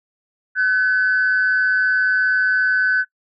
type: tone pair together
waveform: sine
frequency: 1512 / 1709.2 Hz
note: F#6 / G#6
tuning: +37 / +49 cents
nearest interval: major second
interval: 212 cents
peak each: -14 / -21 dBFS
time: 0.55-3.05 s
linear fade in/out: 50 ms
effects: noise-tail reverb RT60 0.1 s tail -22 dB re dry + tanh soft clip ceiling -9 dBFS